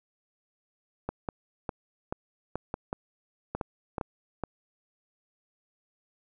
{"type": "clicks", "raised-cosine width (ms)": 1, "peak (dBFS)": -17, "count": 12, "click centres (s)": [1.09, 1.288, 1.692, 2.125, 2.556, 2.741, 2.929, 3.55, 3.612, 3.982, 4.012, 4.437], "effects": []}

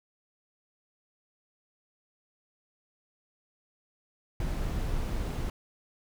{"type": "noise", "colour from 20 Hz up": "brown", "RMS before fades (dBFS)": -31, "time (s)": [4.4, 5.5], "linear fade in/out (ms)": 2, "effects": []}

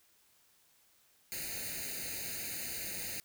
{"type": "noise with comb filter", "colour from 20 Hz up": "white", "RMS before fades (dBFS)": -40, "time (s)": [1.32, 3.2], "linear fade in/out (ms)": 0, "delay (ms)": 0.45, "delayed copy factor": 1, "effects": ["white hiss -68 dBFS RMS until 3.24 s"]}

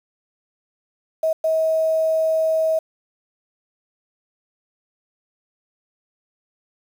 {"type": "tone bursts at uneven times", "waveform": "sine", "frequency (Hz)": 640, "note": "D#5", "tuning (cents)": 49, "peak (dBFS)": -16, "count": 2, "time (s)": [[1.23, 1.33], [1.44, 2.79]], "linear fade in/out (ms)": 5, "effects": ["7-bit"]}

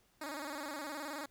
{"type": "tone with vibrato", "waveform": "10% pulse", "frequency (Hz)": 293.7, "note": "D4", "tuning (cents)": 0, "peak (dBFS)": -32, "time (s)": [0.21, 1.26], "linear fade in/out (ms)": 5, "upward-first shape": "square", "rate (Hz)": 19, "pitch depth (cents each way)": 90, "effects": ["pink hiss -71 dBFS RMS until 1.3 s"]}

